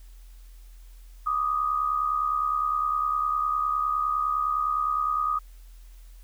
sine tone pair together, 1174.7 / 1244.5 Hz, D6 / D#6, 0 / 0 cents, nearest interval minor second, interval 100 cents, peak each -29 / -24 dBFS, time 1.26-5.39 s, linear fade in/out 10 ms, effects added 42 Hz sine -44 dBFS peak until 6.23 s + white hiss -61 dBFS RMS until 6.23 s

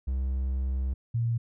triangle / sine tone pair in turn, 65.41 / 116.55 Hz, C2 / A#2, 0 / 0 cents, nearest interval minor seventh, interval 1000 cents, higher second, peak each -24 dBFS, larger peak neither, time 0.07-0.94 / 1.14-1.38 s, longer first, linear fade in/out 10 ms, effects none

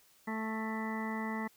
harmonic tone with a mistuned harmonic, 220 Hz, A3, in tune, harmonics 1 / 2 / 3 / 4 / 5 / 6 / 8 / 9, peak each -36 / -45 / -49 / -42 / -45 / -50 / -48 / -43 dBFS, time 0.27-1.48 s, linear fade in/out 10 ms, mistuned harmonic 8, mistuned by +15 cents, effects white hiss -65 dBFS RMS until 1.56 s

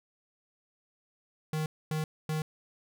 square tone bursts, 155.56 Hz, D#3, in tune, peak -30 dBFS, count 3, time 1.53-2.42 s, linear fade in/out 2 ms, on 130 ms, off 250 ms, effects none

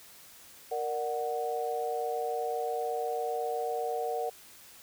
sine chord, Bb augmented, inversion none, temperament equal with one note detuned, 466.2 / 594.2 / 740 Hz, Bb4 / D5 / F#5, 0 / +20 / 0 cents, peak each -33 / -38 / -33 dBFS, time 0.71-4.3 s, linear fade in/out 10 ms, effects white hiss -53 dBFS RMS until 4.82 s

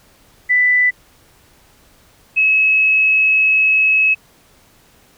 sine tone pair in turn, 1988 / 2575 Hz, B6 / E7, +11 / -41 cents, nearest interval major third, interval 448 cents, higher second, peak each -10 dBFS, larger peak neither, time 0.49-0.91 / 2.36-4.15 s, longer second, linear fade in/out 20 ms, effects pink hiss -51 dBFS RMS until 5.17 s

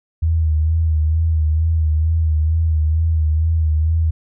sine tone with vibrato, 79.4 Hz, D#2, 36 cents sharp, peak -13 dBFS, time 0.22-4.11 s, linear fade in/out 10 ms, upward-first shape sine, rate 2.2 Hz, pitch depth 51 cents each way, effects none

